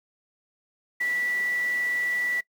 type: tone in noise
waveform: sine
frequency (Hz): 1959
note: B6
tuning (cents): -15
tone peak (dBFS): -24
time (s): 1-2.41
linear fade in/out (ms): 10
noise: pink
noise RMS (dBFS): -42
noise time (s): 1-2.41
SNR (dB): +15
effects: noise-tail reverb RT60 0.1 s tail -21 dB re dry + high-pass 300 Hz 12 dB/octave